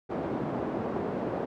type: band-pass noise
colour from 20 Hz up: pink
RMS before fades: -32 dBFS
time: 0.09-1.46 s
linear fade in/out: 20 ms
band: 220 to 670 Hz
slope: 12 dB/octave
effects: none